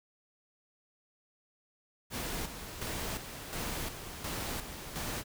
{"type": "noise with tremolo", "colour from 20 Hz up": "pink", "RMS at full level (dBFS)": -37, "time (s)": [2.1, 5.24], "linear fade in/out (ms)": 50, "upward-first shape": "square", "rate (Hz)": 1.4, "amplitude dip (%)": 55, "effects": []}